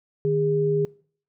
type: tone pair together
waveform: sine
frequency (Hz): 153.21 / 407.6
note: D#3 / G#4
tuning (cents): -26 / -32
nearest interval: octave + perfect fourth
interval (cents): 1694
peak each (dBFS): -24 / -21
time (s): 0.25-0.85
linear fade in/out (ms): 0
effects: noise-tail reverb RT60 0.5 s tail -24 dB re dry